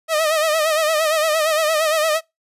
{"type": "tone with vibrato", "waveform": "sawtooth", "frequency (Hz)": 627, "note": "D#5", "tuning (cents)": 13, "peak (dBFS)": -12, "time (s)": [0.08, 2.21], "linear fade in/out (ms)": 50, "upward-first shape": "sine", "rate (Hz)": 8.7, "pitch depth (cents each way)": 73, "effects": ["noise-tail reverb RT60 0.2 s tail -25 dB re dry", "resampled to 32000 Hz"]}